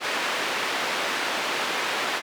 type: band-pass noise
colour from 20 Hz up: white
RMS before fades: -27 dBFS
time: 0-2.22 s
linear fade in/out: 50 ms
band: 320 to 2600 Hz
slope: 12 dB/octave
effects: none